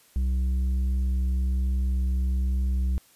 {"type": "tone with tanh clipping", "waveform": "sine", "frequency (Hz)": 64.2, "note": "C2", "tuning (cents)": -32, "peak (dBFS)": -23, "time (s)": [0.16, 2.98], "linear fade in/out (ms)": 0, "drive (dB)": 6, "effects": ["white hiss -58 dBFS RMS until 3.15 s", "resampled to 32000 Hz"]}